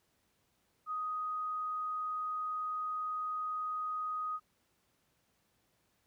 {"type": "tone", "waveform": "sine", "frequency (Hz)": 1249, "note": "D#6", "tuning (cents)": 6, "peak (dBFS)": -34, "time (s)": [0.86, 4.4], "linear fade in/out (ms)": 50, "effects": ["pink hiss -75 dBFS RMS until 6.06 s", "high-pass 60 Hz 12 dB/octave"]}